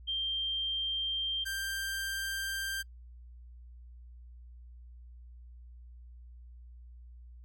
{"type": "tone pair in turn", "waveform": ["sine", "sawtooth"], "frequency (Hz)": [3170, 1579.1], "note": ["G7", "G6"], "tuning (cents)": [19, 12], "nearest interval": "octave", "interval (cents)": 1207, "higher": "first", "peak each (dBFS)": [-30, -30], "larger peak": "neither", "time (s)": [[0.07, 1.45], [1.45, 2.83]], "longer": "neither", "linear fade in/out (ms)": 20, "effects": ["noise-tail reverb RT60 0.1 s tail -26 dB re dry", "added 60 Hz sine -48 dBFS peak until 7.44 s"]}